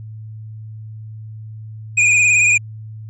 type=tone with vibrato; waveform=square; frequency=2451 Hz; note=D#7; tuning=27 cents flat; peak=-11 dBFS; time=1.97-2.58 s; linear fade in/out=10 ms; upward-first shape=triangle; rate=18 Hz; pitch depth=58 cents each way; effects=added 109 Hz sine -30 dBFS peak until 3.09 s + resampled to 22050 Hz